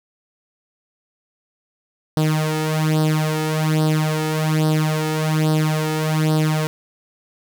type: tone with flanger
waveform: sawtooth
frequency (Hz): 155.56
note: D#3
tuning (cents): 0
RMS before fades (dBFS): -19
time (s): 2.17-6.67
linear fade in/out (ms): 0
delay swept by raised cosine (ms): 0.21 to 2.31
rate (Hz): 1.2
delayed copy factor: +0.75
effects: none